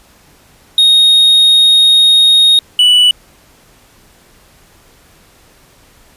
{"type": "tone pair in turn", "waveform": "triangle", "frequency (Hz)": [3729, 2960], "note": ["A#7", "F#7"], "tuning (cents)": [0, 0], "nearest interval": "major third", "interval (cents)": 400, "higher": "first", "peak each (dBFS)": [-3, -3], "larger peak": "neither", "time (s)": [[0.78, 2.59], [2.79, 3.11]], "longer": "first", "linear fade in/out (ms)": 2, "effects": ["pink hiss -46 dBFS RMS until 6.16 s", "resampled to 32000 Hz"]}